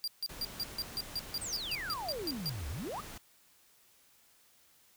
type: tone bursts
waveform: 45% pulse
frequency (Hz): 4758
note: D8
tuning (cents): +22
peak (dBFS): -32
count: 14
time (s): 0.04-2.494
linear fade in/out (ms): 0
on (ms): 36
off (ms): 150
type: noise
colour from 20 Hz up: pink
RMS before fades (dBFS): -47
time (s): 0.29-3.18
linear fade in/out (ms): 5
type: exponential two-way sweep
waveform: sine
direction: down then up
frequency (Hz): 8870 to 65.41 to 1347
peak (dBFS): -37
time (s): 1.41-3.01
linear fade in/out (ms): 10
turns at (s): 2.69
effects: white hiss -65 dBFS RMS until 4.96 s